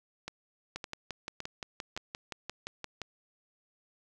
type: two click trains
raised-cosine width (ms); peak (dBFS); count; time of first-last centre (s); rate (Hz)
0.2; -21 / -20; 4 / 14; 0.28-1.965 / 0.76-3.017; 1.78 / 5.76
effects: none